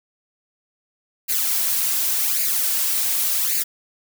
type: noise with flanger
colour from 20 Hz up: blue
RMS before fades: -21 dBFS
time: 1.28-3.64 s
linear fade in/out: 20 ms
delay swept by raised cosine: 0.43 to 4.53 ms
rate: 0.88 Hz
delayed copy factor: +0.7
effects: none